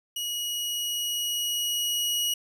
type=tone with level ramp; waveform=sawtooth; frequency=2905 Hz; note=F#7; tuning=32 cents flat; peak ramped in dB=-26 to -21 dBFS; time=0.16-2.34 s; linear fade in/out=5 ms; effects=none